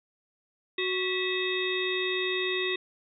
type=harmonic tone with a mistuned harmonic; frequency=370 Hz; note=F#4; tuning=in tune; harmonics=1 / 3 / 5 / 7 / 9 / 10; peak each=-30 / -41 / -33 / -34 / -41 / -33 dBFS; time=0.78-2.76 s; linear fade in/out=5 ms; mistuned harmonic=5; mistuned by=+94 cents; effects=none